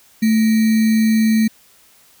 sine tone with sample-and-hold, 220.5 Hz, A3, 4 cents sharp, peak -11 dBFS, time 0.22-1.48 s, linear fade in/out 10 ms, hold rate 2100 Hz, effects white hiss -51 dBFS RMS until 2.2 s

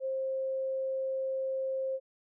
sine tone, 530 Hz, C5, 22 cents sharp, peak -30 dBFS, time 0-2 s, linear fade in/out 50 ms, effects none

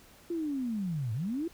sine linear two-way sweep, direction down then up, 349.2 to 104.1 to 349.2 Hz, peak -30 dBFS, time 0.3-1.48 s, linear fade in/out 5 ms, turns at 1.13 s, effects pink hiss -57 dBFS RMS until 1.53 s

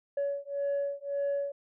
sine beating tone pair, 563 / 564.8 Hz, C#5 / C#5, +27 / +32 cents, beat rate 1.8 Hz, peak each -31 dBFS, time 0.17-1.52 s, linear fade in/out 5 ms, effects tanh soft clip ceiling -25 dBFS

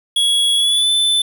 square tone with pitch glide, 3343 to 3519 Hz, G#7 to A7, +11 to 0 cents, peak -13 dBFS, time 0.16-1.22 s, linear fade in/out 5 ms, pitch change +89 cents, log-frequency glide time 0.55-0.9 s, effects 7-bit

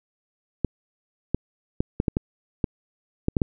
clicks, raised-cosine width 3 ms, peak -8 dBFS, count 10, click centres 0.647 / 1.346 / 1.805 / 2.001 / 2.082 / 2.169 / 2.642 / 3.284 / 3.368 / 3.418 s, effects none

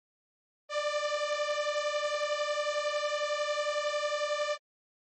sawtooth beating tone pair, 587.3 / 598.3 Hz, D5 / D5, 0 / +32 cents, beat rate 11 Hz, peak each -28 / -28 dBFS, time 0.69-4.58 s, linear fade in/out 50 ms, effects low-pass 6000 Hz 12 dB/octave + MP3 32 kbps

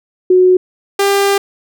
sine / sawtooth tone pair in turn, 367.2 / 398.3 Hz, F#4 / G4, -13 / +28 cents, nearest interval minor second, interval 141 cents, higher second, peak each -5 / -6 dBFS, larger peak first, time 0.3-0.57 / 0.99-1.38 s, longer second, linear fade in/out 5 ms, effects none

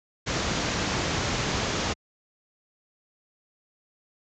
pink low-pass noise, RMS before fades -27 dBFS, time 0.26-1.94 s, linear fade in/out 20 ms, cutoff 7200 Hz, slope 96 dB/octave, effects high-pass 60 Hz 12 dB/octave

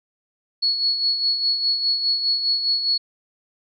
sine tone with tremolo, 4373 Hz, C#8, 24 cents flat, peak -16 dBFS, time 0.62-2.98 s, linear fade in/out 10 ms, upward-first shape sine, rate 4.9 Hz, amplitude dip 55%, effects none

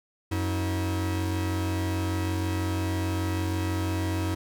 45% pulse tone pair together, 91.9 / 322.1 Hz, F#2 / E4, -11 / -40 cents, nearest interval octave + minor seventh, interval 2171 cents, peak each -27 / -31 dBFS, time 0.31-4.35 s, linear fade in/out 10 ms, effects none

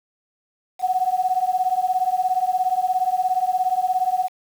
sine beating tone pair, 733 / 750 Hz, F#5 / F#5, -16 / +23 cents, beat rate 17 Hz, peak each -21 dBFS, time 0.79-4.29 s, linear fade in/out 50 ms, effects 7-bit

